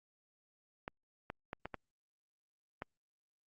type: clicks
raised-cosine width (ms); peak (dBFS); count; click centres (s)
0.5; -25; 6; 0.879 / 1.301 / 1.531 / 1.656 / 1.743 / 2.821
effects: Opus 48 kbps